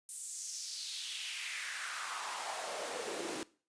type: noise with high-pass filter sweep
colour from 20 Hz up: pink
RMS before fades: -41 dBFS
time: 0.09-3.43 s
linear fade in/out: 0 ms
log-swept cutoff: 9200 to 300 Hz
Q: 2.9
effects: noise-tail reverb RT60 0.4 s tail -20 dB re dry + resampled to 22050 Hz